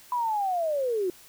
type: linear sweep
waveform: sine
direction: down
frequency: 1000 to 348.5 Hz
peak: -24 dBFS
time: 0.12-1.1 s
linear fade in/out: 2 ms
effects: white hiss -52 dBFS RMS until 1.28 s